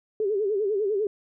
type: tone with vibrato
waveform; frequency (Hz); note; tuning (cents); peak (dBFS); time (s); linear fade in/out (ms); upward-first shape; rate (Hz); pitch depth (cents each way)
sine; 411.2; G#4; -17; -22; 0.2-1.07; 2; sine; 10; 120
effects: none